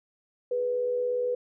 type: tone pair together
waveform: sine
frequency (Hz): 415.3 / 492.6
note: G#4 / B4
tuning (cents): 0 / -5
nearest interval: minor third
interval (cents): 295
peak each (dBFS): -37 / -25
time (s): 0.51-1.35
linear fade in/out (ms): 5
effects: none